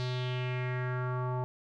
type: tone with low-pass filter sweep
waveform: square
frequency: 126 Hz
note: B2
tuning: 35 cents sharp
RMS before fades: -33 dBFS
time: 0-1.44 s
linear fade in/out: 0 ms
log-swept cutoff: 4400 to 900 Hz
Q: 3.2
effects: none